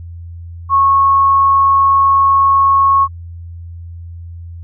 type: tone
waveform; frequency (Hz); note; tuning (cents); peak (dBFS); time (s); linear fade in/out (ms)
sine; 1098; C#6; -17; -7; 0.69-3.08; 50
effects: added 85 Hz sine -27 dBFS peak until 4.63 s